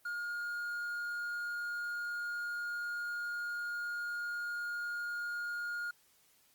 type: tone with quantisation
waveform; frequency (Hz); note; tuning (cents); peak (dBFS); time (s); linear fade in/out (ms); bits
triangle; 1424; F6; +33; -34; 0.05-5.91; 5; 10
effects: white hiss -68 dBFS RMS until 6.54 s + Opus 24 kbps